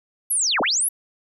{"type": "linear two-way sweep", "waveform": "sine", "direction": "down then up", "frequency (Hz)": [11680, 196, 11680], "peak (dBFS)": -18, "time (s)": [0.3, 0.89], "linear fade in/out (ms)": 10, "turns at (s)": 0.61, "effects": []}